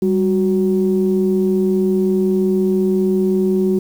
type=tone pair together; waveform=sine; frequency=196 / 370.4 Hz; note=G3 / F#4; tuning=0 / +2 cents; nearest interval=major seventh; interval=1102 cents; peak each=-15 dBFS; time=0.02-3.79 s; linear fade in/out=5 ms; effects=tanh soft clip ceiling -6 dBFS + 7-bit